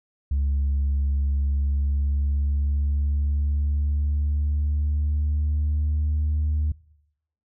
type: tone with pitch glide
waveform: sine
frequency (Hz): 69.8 to 75.68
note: C#2 to D#2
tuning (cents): +13 to -47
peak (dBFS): -18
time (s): 0.31-6.72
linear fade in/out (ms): 5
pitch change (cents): +140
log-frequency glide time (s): 1.34-6.25
effects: noise-tail reverb RT60 0.8 s tail -23 dB re dry + tanh soft clip ceiling -18 dBFS